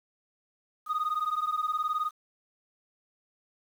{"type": "beating tone pair", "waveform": "sine", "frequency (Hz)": [1230, 1249], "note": ["D#6", "D#6"], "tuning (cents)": [-20, 6], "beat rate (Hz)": 19, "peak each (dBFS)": [-28, -28], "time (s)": [0.86, 2.11], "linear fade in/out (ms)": 50, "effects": ["tanh soft clip ceiling -24 dBFS", "9-bit"]}